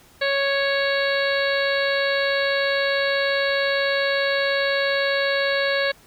harmonic tone, 554.4 Hz, C#5, in tune, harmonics 1 / 2 / 3 / 4 / 5 / 6 / 7 / 8, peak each -22 / -32 / -24 / -29 / -34 / -37 / -30 / -32 dBFS, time 0.21-5.92 s, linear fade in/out 10 ms, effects pink hiss -52 dBFS RMS until 6.06 s

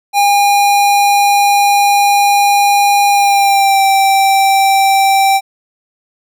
square tone with pitch glide, 810 to 781.1 Hz, G#5 to G5, -43 to -6 cents, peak -8 dBFS, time 0.13-5.41 s, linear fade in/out 50 ms, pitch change -63 cents, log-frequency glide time 3.08-3.83 s, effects none

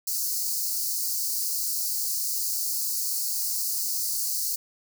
white high-pass noise, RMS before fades -28 dBFS, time 0.07-4.56 s, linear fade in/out 5 ms, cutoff 4300 Hz, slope 96 dB/octave, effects none

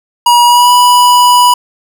square tone with pitch glide, 960 to 981.9 Hz, B5 to B5, -49 to -10 cents, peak -4 dBFS, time 0.26-1.54 s, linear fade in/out 5 ms, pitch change +39 cents, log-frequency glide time 0.45-0.72 s, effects none

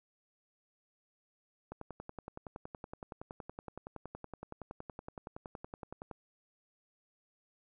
click train, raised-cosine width 1 ms, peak -29 dBFS, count 48, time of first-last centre 1.72-6.113 s, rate 10.7 Hz, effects none

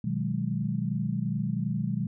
sine chord, G# minor seventh, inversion first, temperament equal, 123.47 / 155.56 / 185 / 207.7 Hz, B2 / D#3 / F#3 / G#3, 0 / 0 / 0 / 0 cents, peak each -32 dBFS, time 0.04-2.07 s, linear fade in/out 5 ms, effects none

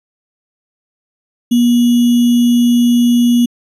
sine tone with sample-and-hold, 240 Hz, B3, 49 cents flat, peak -7 dBFS, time 1.51-3.46 s, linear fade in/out 10 ms, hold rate 3150 Hz, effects resampled to 32000 Hz

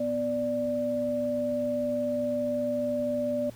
sine tone pair together, 247.3 / 587.3 Hz, B3 / D5, +3 / 0 cents, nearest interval octave + minor third, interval 1497 cents, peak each -31 / -27 dBFS, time 0-3.5 s, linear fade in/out 5 ms, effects added 118 Hz sine -47 dBFS peak until 3.55 s + pink hiss -54 dBFS RMS until 3.55 s

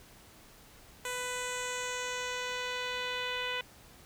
10% pulse tone with low-pass filter sweep, 497.9 Hz, B4, 14 cents sharp, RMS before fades -36 dBFS, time 1.05-3.61 s, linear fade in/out 2 ms, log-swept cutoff 10000 to 3200 Hz, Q 2.2, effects pink hiss -56 dBFS RMS until 4.05 s

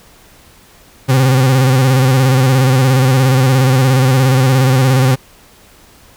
40% pulse tone with vibrato, 130.81 Hz, C3, in tune, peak -7 dBFS, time 1.08-5.16 s, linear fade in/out 20 ms, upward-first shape square, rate 17 Hz, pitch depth 51 cents each way, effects pink hiss -44 dBFS RMS until 6.16 s

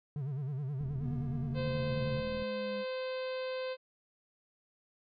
triangle tone with vibrato, 138.59 Hz, C#3, in tune, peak -32 dBFS, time 0.16-2.2 s, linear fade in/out 2 ms, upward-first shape sine, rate 9.5 Hz, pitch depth 140 cents each way
click train, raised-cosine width 5 ms, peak -33 dBFS, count 66, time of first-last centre 0.81-2.423 s, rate 40.3 Hz
triangle linear sweep, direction down, 243.9 to 202 Hz, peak -38 dBFS, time 1-2.85 s, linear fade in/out 50 ms
harmonic tone, 516 Hz, C5, 24 cents flat, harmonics 1 / 2 / 3 / 4 / 5 / 6 / 7 / 8 / 9, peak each -35 / -47 / -49 / -53 / -49 / -54 / -54 / -53 / -56 dBFS, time 1.54-3.77 s, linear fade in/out 50 ms
effects none

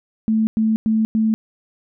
sine tone bursts, 220 Hz, A3, in tune, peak -14 dBFS, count 4, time 0.28-1.34 s, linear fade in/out 0 ms, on 190 ms, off 100 ms, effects none

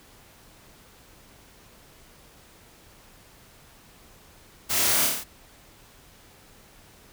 white noise with echo, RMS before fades -26 dBFS, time 4.69-5.07 s, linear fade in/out 20 ms, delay 29 ms, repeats 6, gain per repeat -2 dB, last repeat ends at 5.244 s, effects pink hiss -53 dBFS RMS until 7.12 s

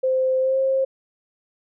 sine tone with pitch glide, 520 to 532.8 Hz, C5 to C5, -11 to +31 cents, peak -17 dBFS, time 0.03-0.85 s, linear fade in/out 10 ms, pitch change +42 cents, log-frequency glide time 0.4-0.58 s, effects none

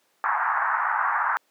pink band-pass noise, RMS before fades -24 dBFS, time 0.24-1.37 s, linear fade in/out 0 ms, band 830 to 1700 Hz, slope 48 dB/octave, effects pink hiss -66 dBFS RMS until 1.5 s + high-pass 400 Hz 12 dB/octave

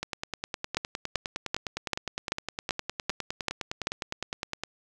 two click trains, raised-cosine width 0.2 ms, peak -14 / -9 dBFS, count 46 / 9, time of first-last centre 0.03-4.636 / 0.77-3.871 s, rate 9.77 / 2.58 Hz, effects none

